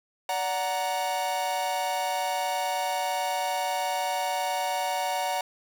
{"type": "chord", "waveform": "45% pulse", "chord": "D augmented", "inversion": "none", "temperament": "equal with one note detuned", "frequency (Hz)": [578.9, 740, 932.3], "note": ["D5", "F#5", "A#5"], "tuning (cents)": [-25, 0, 0], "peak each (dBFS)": [-34, -29, -31], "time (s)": [0.29, 5.41], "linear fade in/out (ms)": 2, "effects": []}